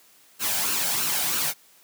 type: noise with flanger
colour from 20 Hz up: white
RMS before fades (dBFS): -25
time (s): 0.39-1.54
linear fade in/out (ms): 50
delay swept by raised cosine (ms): 0.71 to 1.34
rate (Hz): 3.1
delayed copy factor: +0.5
effects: white hiss -56 dBFS RMS until 1.83 s + high-pass 150 Hz 12 dB/octave